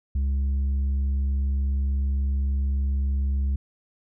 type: tone with tanh clipping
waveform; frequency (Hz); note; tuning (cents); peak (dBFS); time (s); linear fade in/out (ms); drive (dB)
sine; 68.3; C#2; -25; -22; 0.15-3.56; 5; 4
effects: none